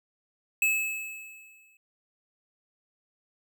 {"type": "tone with exponential decay", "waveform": "square", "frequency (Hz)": 2596, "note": "E7", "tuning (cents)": -27, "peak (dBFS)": -21, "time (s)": [0.62, 1.77], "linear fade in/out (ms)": 2, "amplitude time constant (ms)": 250, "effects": []}